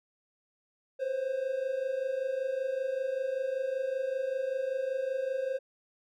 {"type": "tone pair together", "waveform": "triangle", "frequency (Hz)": [508.8, 534], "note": ["C5", "C5"], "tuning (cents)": [-48, 35], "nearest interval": "minor second", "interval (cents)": 83, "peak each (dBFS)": [-33, -29], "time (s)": [0.99, 5.59], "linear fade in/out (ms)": 20, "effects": []}